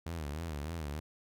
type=tone with vibrato; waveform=sawtooth; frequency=77.78 Hz; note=D#2; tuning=in tune; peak=-33 dBFS; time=0.06-1 s; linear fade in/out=5 ms; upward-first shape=sine; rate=3.3 Hz; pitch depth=150 cents each way; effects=none